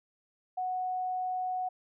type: tone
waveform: sine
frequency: 738 Hz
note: F#5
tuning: 5 cents flat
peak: -30 dBFS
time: 0.57-1.69 s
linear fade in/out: 10 ms
effects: none